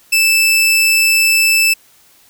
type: tone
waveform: sawtooth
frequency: 2637 Hz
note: E7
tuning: in tune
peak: -6 dBFS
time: 0.12-1.74 s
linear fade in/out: 10 ms
effects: white hiss -49 dBFS RMS until 2.29 s